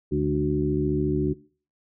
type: harmonic tone with a mistuned harmonic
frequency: 74.1 Hz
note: D2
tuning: 16 cents sharp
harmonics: 1 / 2 / 3 / 4 / 5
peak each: -31 / -27 / -31 / -26 / -25 dBFS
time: 0.11-1.34 s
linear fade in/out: 20 ms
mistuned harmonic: 3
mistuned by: -61 cents
effects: noise-tail reverb RT60 0.4 s tail -20 dB re dry